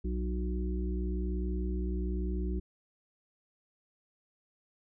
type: harmonic tone with a mistuned harmonic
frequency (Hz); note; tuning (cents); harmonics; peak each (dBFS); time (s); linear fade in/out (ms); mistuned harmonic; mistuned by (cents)
61; B1; -21; 1 / 3 / 5 / 6; -31 / -38 / -42 / -41; 0.04-2.6; 10; 3; +43
effects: none